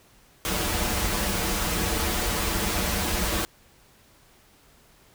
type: noise with comb filter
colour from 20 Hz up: pink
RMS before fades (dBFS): -26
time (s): 0.45-3.45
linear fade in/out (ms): 0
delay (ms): 7.5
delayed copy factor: -1
effects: pink hiss -57 dBFS RMS until 5.14 s